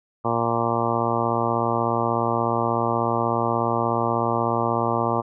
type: harmonic tone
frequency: 116.54 Hz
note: A#2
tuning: in tune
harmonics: 1 / 2 / 3 / 4 / 5 / 6 / 7 / 8 / 9 / 10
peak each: -29 / -29 / -29 / -29 / -29 / -29 / -29 / -29 / -29 / -29 dBFS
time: 0.24-5.22 s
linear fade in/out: 20 ms
effects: none